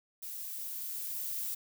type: noise with level ramp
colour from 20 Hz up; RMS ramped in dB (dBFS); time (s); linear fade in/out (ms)
violet; -42 to -36; 0.22-1.55; 10
effects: none